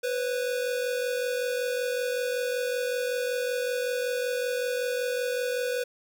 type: tone pair together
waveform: square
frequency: 494.7 / 540 Hz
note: B4 / C#5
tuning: +3 / -45 cents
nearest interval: major second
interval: 152 cents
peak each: -28 / -35 dBFS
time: 0.03-5.84 s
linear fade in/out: 10 ms
effects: 10-bit